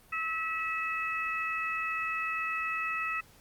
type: harmonic tone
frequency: 648 Hz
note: E5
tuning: 30 cents flat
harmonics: 2 / 3 / 4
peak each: -34 / -36 / -34 dBFS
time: 0.12-3.21 s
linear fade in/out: 10 ms
effects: pink hiss -59 dBFS RMS until 3.4 s + Opus 32 kbps